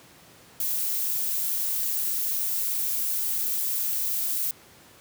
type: noise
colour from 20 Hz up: violet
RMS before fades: -27 dBFS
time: 0.6-4.51 s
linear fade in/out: 2 ms
effects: pink hiss -52 dBFS RMS until 5 s + high-pass 100 Hz 12 dB/octave